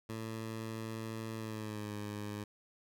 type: tone with pitch glide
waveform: 15% pulse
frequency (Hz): 111.6 to 104.13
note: A2 to G#2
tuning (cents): +25 to +5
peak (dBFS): -33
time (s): 0.09-2.44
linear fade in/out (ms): 5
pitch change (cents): -120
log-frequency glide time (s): 1.36-1.95
effects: none